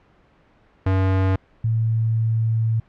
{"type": "tone pair in turn", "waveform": ["square", "sine"], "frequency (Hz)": [94.9, 112.53], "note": ["F#2", "A2"], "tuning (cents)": [44, 39], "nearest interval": "minor third", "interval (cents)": 295, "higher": "second", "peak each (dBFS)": -17, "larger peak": "neither", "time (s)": [[0.86, 1.36], [1.64, 2.8]], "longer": "second", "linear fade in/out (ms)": 5, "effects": ["pink hiss -56 dBFS RMS until 2.88 s", "low-pass 2000 Hz 12 dB/octave"]}